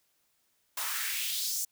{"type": "noise with high-pass filter sweep", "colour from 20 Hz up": "white", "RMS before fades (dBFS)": -33, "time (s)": [0.77, 1.65], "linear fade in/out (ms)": 5, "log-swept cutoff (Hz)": [890, 7100], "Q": 2.3, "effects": ["white hiss -73 dBFS RMS until 1.71 s"]}